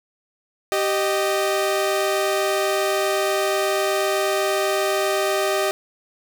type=tone pair together; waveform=sawtooth; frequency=389 / 617.5 Hz; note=G4 / D#5; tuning=-13 / -13 cents; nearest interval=minor sixth; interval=800 cents; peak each=-18 dBFS; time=0.72-5.71 s; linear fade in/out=0 ms; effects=none